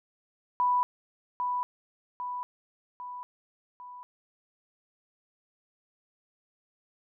sine tone with echo, 987.8 Hz, B5, in tune, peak -22 dBFS, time 0.6-0.83 s, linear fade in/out 0 ms, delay 800 ms, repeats 4, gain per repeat -5 dB, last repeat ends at 4.03 s, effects none

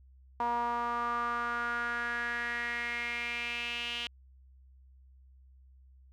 sawtooth tone with band-pass filter sweep, 237.9 Hz, A#3, 35 cents sharp, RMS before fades -34 dBFS, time 0.4-4.07 s, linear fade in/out 0 ms, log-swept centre 930 to 3000 Hz, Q 5.5, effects added 65 Hz sine -55 dBFS peak until 6.12 s

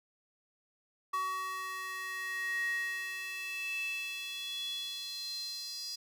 square tone with high-pass filter sweep, 376.3 Hz, F#4, 29 cents sharp, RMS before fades -38 dBFS, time 1.13-5.96 s, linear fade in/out 10 ms, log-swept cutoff 1200 to 4900 Hz, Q 8, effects none

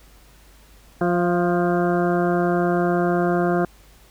harmonic tone with a mistuned harmonic, 176 Hz, F3, 14 cents sharp, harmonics 1 / 2 / 3 / 4 / 6 / 7 / 8 / 9, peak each -22 / -21 / -28 / -24 / -33 / -33 / -32 / -35 dBFS, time 1.01-3.65 s, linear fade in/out 2 ms, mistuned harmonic 4, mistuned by -25 cents, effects added 50 Hz sine -50 dBFS peak until 4.1 s + pink hiss -53 dBFS RMS until 4.1 s

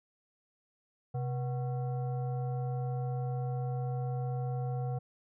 sine tone with frequency modulation, 129.7 Hz, C3, 15 cents flat, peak -31 dBFS, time 1.14-4.99 s, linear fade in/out 10 ms, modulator 614 Hz, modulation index 0.56, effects none

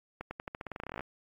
accelerating click train, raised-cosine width 0.5 ms, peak -23 dBFS, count 19, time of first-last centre 0.21-1.008 s, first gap 100 ms, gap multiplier 0.89, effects AAC 48 kbps

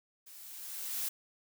blue noise with level ramp, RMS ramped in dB -53 to -34 dBFS, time 0.26-1.09 s, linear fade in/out 10 ms, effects none

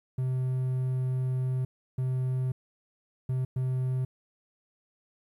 triangle tone bursts at uneven times, 128.8 Hz, C3, 27 cents flat, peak -24 dBFS, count 4, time 0.18-1.65 / 1.98-2.52 / 3.29-3.45 / 3.56-4.05 s, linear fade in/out 5 ms, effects 11-bit

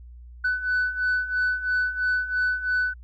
sine beating tone pair, 1495 / 1498 Hz, F#6 / F#6, +17 / +21 cents, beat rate 3 Hz, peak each -26 / -22 dBFS, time 0.44-2.94 s, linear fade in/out 10 ms, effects tanh soft clip ceiling -18 dBFS + added 60 Hz sine -41 dBFS peak until 3.03 s

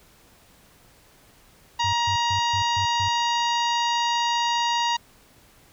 harmonic tone, 945 Hz, A#5, 23 cents sharp, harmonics 1 / 2 / 3 / 4 / 5 / 6 / 7, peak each -22 / -31 / -30 / -31 / -34 / -40 / -37 dBFS, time 1.79-4.97 s, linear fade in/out 10 ms
sine tone bursts, 98 Hz, G2, in tune, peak -28 dBFS, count 6, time 1.84-3.086 s, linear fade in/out 5 ms, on 91 ms, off 140 ms
effects pink hiss -55 dBFS RMS until 5.72 s

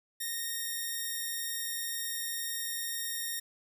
5% pulse tone, 1851 Hz, A#6, 13 cents flat, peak -23 dBFS, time 0.2-3.4 s, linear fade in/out 10 ms, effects none

